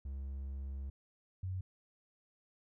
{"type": "tone pair in turn", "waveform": ["triangle", "sine"], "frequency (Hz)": [68, 93.28], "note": ["C#2", "F#2"], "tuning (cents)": [-33, 15], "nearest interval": "perfect fourth", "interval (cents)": 548, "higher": "second", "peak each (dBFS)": [-37, -36], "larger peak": "second", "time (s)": [[0.05, 0.9], [1.43, 1.61]], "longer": "first", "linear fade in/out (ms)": 5, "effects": []}